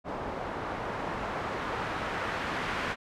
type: noise with low-pass filter sweep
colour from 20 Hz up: white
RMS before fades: -34 dBFS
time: 0.04-2.96 s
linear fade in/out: 50 ms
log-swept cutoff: 840 to 1800 Hz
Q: 0.99
effects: none